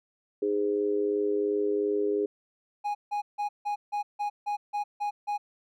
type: harmonic tone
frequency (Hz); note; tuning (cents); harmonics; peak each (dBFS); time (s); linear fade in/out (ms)
102.8; G#2; -17; 3 / 4 / 5; -32 / -25 / -37; 0.42-2.26; 5
type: tone bursts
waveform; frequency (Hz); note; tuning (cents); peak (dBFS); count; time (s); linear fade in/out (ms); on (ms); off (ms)
triangle; 826; G#5; -10; -25; 10; 2.84-5.38; 20; 110; 160
effects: none